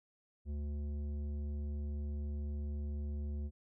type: tone with tanh clipping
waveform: triangle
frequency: 73 Hz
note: D2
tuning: 10 cents flat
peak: -38 dBFS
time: 0.45-3.51 s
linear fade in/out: 50 ms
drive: 15 dB
effects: none